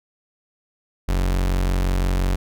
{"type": "tone", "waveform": "40% pulse", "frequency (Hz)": 45.8, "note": "F#1", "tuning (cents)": -17, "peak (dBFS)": -17, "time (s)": [1.08, 2.36], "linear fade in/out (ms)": 10, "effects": []}